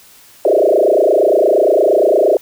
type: tone with frequency modulation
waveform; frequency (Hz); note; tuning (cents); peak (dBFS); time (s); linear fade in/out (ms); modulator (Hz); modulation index
sine; 508; B4; +49; -8; 0.45-2.37; 2; 28.6; 5.1
effects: white hiss -44 dBFS RMS until 2.41 s